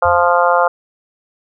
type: harmonic tone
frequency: 174.61 Hz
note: F3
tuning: in tune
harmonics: 3 / 4 / 5 / 6 / 7 / 8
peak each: -15 / -16 / -17 / -18 / -18 / -19 dBFS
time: 0.02-0.68 s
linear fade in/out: 5 ms
type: tone with exponential decay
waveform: sine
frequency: 87.31 Hz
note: F2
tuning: in tune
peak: -22 dBFS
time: 0.05-0.45 s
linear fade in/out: 5 ms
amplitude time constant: 86 ms
effects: none